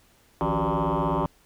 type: tone with frequency modulation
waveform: sine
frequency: 370 Hz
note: F#4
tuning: in tune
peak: -20 dBFS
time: 0.41-1.26 s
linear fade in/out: 0 ms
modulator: 108 Hz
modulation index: 6.8
effects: tanh soft clip ceiling -19 dBFS + pink hiss -60 dBFS RMS until 1.45 s